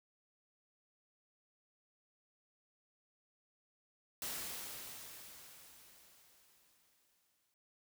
white noise with exponential decay, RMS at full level -41 dBFS, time 4.22-7.54 s, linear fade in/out 1 ms, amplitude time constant 720 ms, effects none

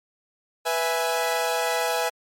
sawtooth chord, E major, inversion second, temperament equal, 493.9 / 659.3 / 830.6 Hz, B4 / E5 / G#5, 0 / 0 / 0 cents, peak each -23 dBFS, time 0.65-2.1 s, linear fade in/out 20 ms, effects MP3 64 kbps

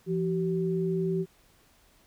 sine tone pair together, 170 / 381.6 Hz, F3 / G4, -46 / -47 cents, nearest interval octave + major second, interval 1399 cents, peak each -28 dBFS, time 0.06-1.26 s, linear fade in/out 50 ms, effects pink hiss -62 dBFS RMS until 2.06 s

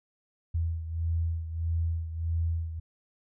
sine beating tone pair, 82.41 / 84.01 Hz, E2 / E2, 0 / +33 cents, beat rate 1.6 Hz, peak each -28 / -34 dBFS, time 0.54-2.8 s, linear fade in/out 10 ms, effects none

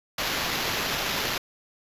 white noise with sample-and-hold, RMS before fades -28 dBFS, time 0.18-1.38 s, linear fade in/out 5 ms, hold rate 8820 Hz, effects resampled to 32000 Hz

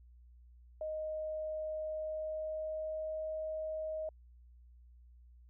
sine tone with pitch glide, 622.3 to 627.4 Hz, D#5 to D#5, 0 to +14 cents, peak -36 dBFS, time 0.81-4.09 s, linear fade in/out 2 ms, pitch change +14 cents, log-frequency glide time 1.83-3.28 s, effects added 60 Hz sine -56 dBFS peak until 5.49 s

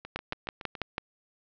two click trains, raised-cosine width 0.3 ms, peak -24 / -14 dBFS, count 6 / 6, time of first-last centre 0.05-0.752 / 0.16-0.981 s, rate 7.12 / 6.09 Hz, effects low-pass 5000 Hz 12 dB/octave

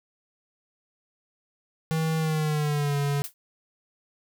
square tone with pitch glide, 160 to 142.54 Hz, D#3 to C#3, +49 to +49 cents, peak -24 dBFS, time 1.91-3.22 s, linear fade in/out 0 ms, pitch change -200 cents, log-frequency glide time 2.18-2.96 s
blue noise with exponential decay, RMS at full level -28 dBFS, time 3.24-3.34 s, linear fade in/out 1 ms, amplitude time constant 20 ms
effects none

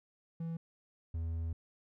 triangle tone pair in turn, 165.2 / 82.29 Hz, E3 / E2, +4 / -2 cents, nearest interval octave, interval 1206 cents, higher first, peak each -34 / -32 dBFS, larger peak second, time 0.4-0.57 / 1.14-1.53 s, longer second, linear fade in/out 5 ms, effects none

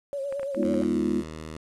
sine tone with vibrato, 554.4 Hz, C#5, in tune, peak -28 dBFS, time 0.13-0.82 s, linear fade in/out 0 ms, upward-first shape sine, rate 9 Hz, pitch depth 53 cents each way
clicks, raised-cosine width 0.5 ms, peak -25 dBFS, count 7, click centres 0.325 / 0.396 / 0.431 / 0.547 / 0.63 / 0.741 / 0.835 s
sine chord, F half-diminished seventh, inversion first, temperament equal with one note detuned, 207.7 / 246.9 / 313.7 / 349.2 Hz, Ab3 / Cb4 / Eb4 / F4, 0 / 0 / +14 / 0 cents, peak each -28 dBFS, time 0.55-1.24 s, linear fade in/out 50 ms
10% pulse tone with pitch glide, 87.31 to 78.69 Hz, F2 to D#2, 0 to +20 cents, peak -28 dBFS, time 0.64-1.57 s, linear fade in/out 5 ms, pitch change -180 cents, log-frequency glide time 0.77-1.04 s
effects resampled to 24000 Hz + 9-bit

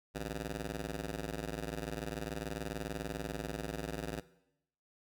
10% pulse ring-modulated tone, 107 Hz, A2, 48 cents flat, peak -27 dBFS, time 0.14-4.21 s, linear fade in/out 20 ms, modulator 43.3 Hz, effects noise-tail reverb RT60 0.8 s tail -17 dB re dry

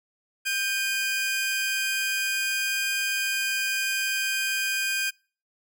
sawtooth tone pair together, 1575.1 / 2463 Hz, G6 / D#7, +8 / -18 cents, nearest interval minor sixth, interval 774 cents, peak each -24 dBFS, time 0.45-5.11 s, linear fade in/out 20 ms, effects noise-tail reverb RT60 0.4 s tail -26 dB re dry

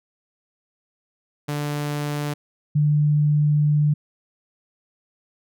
sawtooth / sine tone pair in turn, 146.83 / 148.71 Hz, D3 / D3, 0 / +22 cents, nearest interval unison, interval 22 cents, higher second, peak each -20 / -15 dBFS, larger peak second, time 1.48-2.34 / 2.75-3.94 s, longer second, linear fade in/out 10 ms, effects none

